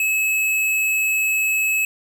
square tone, 2585 Hz, E7, 34 cents flat, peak -18 dBFS, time 0-1.85 s, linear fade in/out 2 ms, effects none

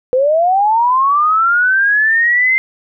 sine linear sweep, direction up, 493.9 to 2093 Hz, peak -9 dBFS, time 0.13-2.58 s, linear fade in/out 0 ms, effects none

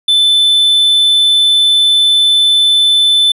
triangle tone, 3520 Hz, A7, in tune, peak -5 dBFS, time 0.08-3.32 s, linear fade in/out 5 ms, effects resampled to 32000 Hz

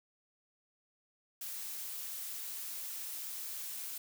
blue noise, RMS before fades -42 dBFS, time 1.41-3.98 s, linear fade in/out 5 ms, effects none

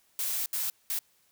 blue noise bursts at uneven times, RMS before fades -31 dBFS, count 3, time 0.19-0.46 / 0.53-0.7 / 0.9-0.99 s, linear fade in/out 2 ms, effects white hiss -67 dBFS RMS until 1.31 s

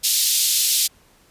pink high-pass noise, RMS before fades -18 dBFS, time 0.03-0.88 s, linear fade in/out 20 ms, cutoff 3600 Hz, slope 24 dB/octave, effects pink hiss -55 dBFS RMS until 1.3 s + resampled to 32000 Hz

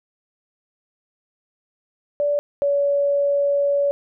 sine tone pair in turn, 580 / 567.4 Hz, D5 / C#5, -22 / +40 cents, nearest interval unison, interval 38 cents, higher first, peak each -17 / -16 dBFS, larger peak second, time 2.2-2.39 / 2.62-3.91 s, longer second, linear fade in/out 0 ms, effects none

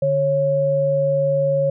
sine tone pair together, 146.83 / 549.7 Hz, D3 / C#5, 0 / -15 cents, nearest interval octave + major seventh, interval 2285 cents, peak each -23 / -16 dBFS, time 0.02-1.7 s, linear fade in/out 5 ms, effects none

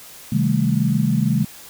sine chord, A half-diminished seventh, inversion first, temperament just, 132 / 158.4 / 198 / 220 Hz, C3 / Eb3 / G3 / A3, +16 / +31 / +18 / 0 cents, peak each -21 dBFS, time 0.32-1.45 s, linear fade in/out 5 ms, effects white hiss -41 dBFS RMS until 1.69 s

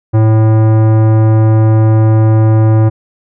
sine tone with tanh clipping, 110 Hz, A2, in tune, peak -7 dBFS, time 0.13-2.9 s, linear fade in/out 20 ms, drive 17 dB, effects none

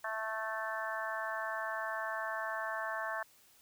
harmonic tone, 220 Hz, A3, in tune, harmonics 3 / 4 / 5 / 6 / 7 / 8, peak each -41 / -44 / -41 / -47 / -42 / -41 dBFS, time 0.04-3.23 s, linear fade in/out 5 ms, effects white hiss -64 dBFS RMS until 3.61 s

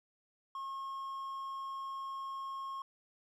triangle tone, 1082 Hz, C#6, 42 cents flat, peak -37 dBFS, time 0.55-2.82 s, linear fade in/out 2 ms, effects none

